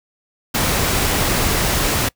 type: noise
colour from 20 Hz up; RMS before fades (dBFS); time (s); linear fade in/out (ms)
pink; -18; 0.54-2.09; 10
effects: noise-tail reverb RT60 0.1 s tail -23 dB re dry